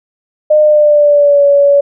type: tone with pitch glide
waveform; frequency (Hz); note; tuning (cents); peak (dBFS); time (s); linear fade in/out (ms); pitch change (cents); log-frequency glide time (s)
sine; 608 to 567.3; D#5 to C#5; -40 to +40; -4; 0.5-1.81; 10; -120; 0.61-1.45
effects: none